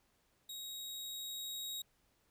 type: tone with level ramp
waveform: sawtooth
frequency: 3792 Hz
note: A#7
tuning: 29 cents sharp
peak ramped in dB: -41 to -37 dBFS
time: 0.49-1.82 s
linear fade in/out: 5 ms
effects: pink hiss -75 dBFS RMS until 2.3 s